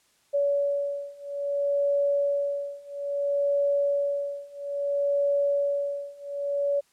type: beating tone pair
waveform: sine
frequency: 567 / 567.6 Hz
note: C#5 / C#5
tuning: +39 / +41 cents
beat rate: 0.6 Hz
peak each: -27 / -26 dBFS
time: 0.33-6.81 s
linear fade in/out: 20 ms
effects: white hiss -65 dBFS RMS until 6.92 s + low-pass 10000 Hz 12 dB/octave